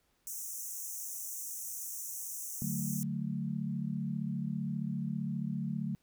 pink high-pass noise, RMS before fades -41 dBFS, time 0.27-3.03 s, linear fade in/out 0 ms, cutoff 5800 Hz, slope 96 dB/octave
sine chord, D major, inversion none, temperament equal, 146.83 / 185 / 220 Hz, D3 / F#3 / A3, 0 / 0 / 0 cents, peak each -37 dBFS, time 2.62-5.95 s, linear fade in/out 0 ms
effects pink hiss -74 dBFS RMS until 6.02 s

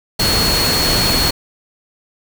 sine tone in noise, 4338 Hz, C#8, 38 cents flat, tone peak -16 dBFS, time 0.19-1.31 s, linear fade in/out 10 ms, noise pink, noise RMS -17 dBFS, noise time 0.19-1.31 s, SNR -2 dB, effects none

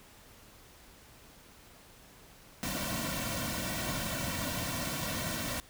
pink noise with comb filter, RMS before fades -35 dBFS, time 2.63-5.6 s, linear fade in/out 0 ms, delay 2.4 ms, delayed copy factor -0.9, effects pink hiss -56 dBFS RMS until 5.69 s

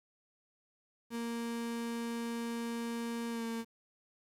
35% pulse tone with pitch glide, 233.1 to 228.8 Hz, A#3 to A#3, 0 to -32 cents, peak -34 dBFS, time 1.1-3.65 s, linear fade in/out 50 ms, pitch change -32 cents, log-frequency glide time 3.3-3.44 s, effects resampled to 32000 Hz + 10-bit

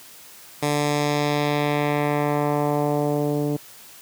10% pulse tone with low-pass filter sweep, 146.83 Hz, D3, in tune, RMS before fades -22 dBFS, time 0.62-3.57 s, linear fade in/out 10 ms, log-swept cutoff 11000 to 360 Hz, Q 1.1, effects white hiss -45 dBFS RMS until 4.01 s + high-pass 80 Hz 12 dB/octave

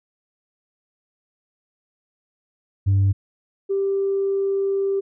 sine tone pair in turn, 98 / 392.7 Hz, G2 / G4, 0 / +3 cents, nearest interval 2 octaves, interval 2403 cents, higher second, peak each -12 / -18 dBFS, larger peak first, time 2.86-3.13 / 3.69-5.01 s, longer second, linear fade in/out 20 ms, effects tanh soft clip ceiling -13 dBFS

